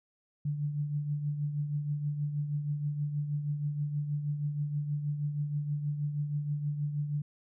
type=tone with tremolo; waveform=sine; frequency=146.83 Hz; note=D3; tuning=in tune; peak=-27 dBFS; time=0.45-7.22 s; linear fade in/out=5 ms; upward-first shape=triangle; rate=6.3 Hz; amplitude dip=60%; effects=none